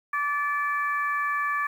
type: harmonic tone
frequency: 580 Hz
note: D5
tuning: 22 cents flat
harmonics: 2 / 3 / 4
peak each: -26 / -28 / -36 dBFS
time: 0.13-1.67 s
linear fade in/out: 5 ms
effects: 9-bit